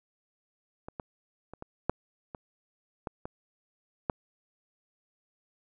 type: clicks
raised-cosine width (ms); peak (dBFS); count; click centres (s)
1; -26 / -22 / -29 / -26 / -11 / -25 / -20 / -23 / -13; 9; 0.885 / 0.998 / 1.536 / 1.624 / 1.896 / 2.348 / 3.072 / 3.255 / 4.098
effects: none